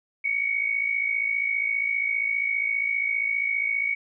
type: tone pair together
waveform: sine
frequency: 2194 / 2249 Hz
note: C#7 / C#7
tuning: -18 / +24 cents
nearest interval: unison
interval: 42 cents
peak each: -28 / -24 dBFS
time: 0.24-3.95 s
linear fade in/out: 10 ms
effects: none